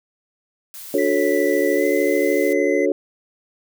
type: noise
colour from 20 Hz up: blue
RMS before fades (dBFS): -36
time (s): 0.74-2.53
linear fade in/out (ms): 0
type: chord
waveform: sine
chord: D major seventh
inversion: none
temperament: just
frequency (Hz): 293.7 / 367.1 / 440.5 / 550.6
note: D4 / F#4 / A4 / C#5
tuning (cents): 0 / -14 / +2 / -12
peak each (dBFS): -22 / -21 / -21 / -21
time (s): 0.94-2.92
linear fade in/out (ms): 2
type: tone with pitch glide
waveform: triangle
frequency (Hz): 1975.5 to 2037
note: B6 to C7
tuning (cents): 0 to -47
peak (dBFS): -25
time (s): 0.98-2.86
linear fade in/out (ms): 10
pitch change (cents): +53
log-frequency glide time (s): 1.74-1.85
effects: none